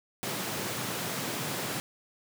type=high-pass noise; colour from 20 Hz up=pink; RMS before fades=-34 dBFS; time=0.23-1.8 s; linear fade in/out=0 ms; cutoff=110 Hz; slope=48 dB/octave; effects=none